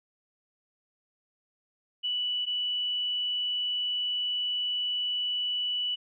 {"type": "tone pair in turn", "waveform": "sine", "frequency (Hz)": [2960, 2960], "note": ["F#7", "F#7"], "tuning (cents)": [0, 0], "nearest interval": "unison", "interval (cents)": 0, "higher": "neither", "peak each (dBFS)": -27, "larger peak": "neither", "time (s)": [[2.03, 2.46], [2.46, 5.96]], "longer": "second", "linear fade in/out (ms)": 20, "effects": []}